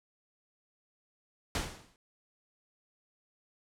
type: noise with exponential decay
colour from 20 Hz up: pink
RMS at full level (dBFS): -30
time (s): 1.55-1.96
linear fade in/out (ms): 1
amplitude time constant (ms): 88
effects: low-pass 9000 Hz 12 dB/octave